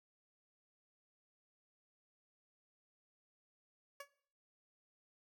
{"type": "tone with exponential decay", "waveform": "15% pulse", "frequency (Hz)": 564, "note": "C#5", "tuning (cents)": 30, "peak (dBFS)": -37, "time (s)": [4, 4.09], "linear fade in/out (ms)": 5, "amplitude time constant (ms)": 18, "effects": ["noise-tail reverb RT60 0.6 s tail -19 dB re dry"]}